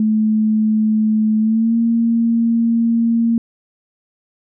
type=tone with pitch glide; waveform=sine; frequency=216.6 to 230.8 Hz; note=A3 to A#3; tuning=-27 to -17 cents; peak=-12 dBFS; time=0-3.38 s; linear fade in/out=2 ms; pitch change=+110 cents; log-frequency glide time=1.39-1.76 s; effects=none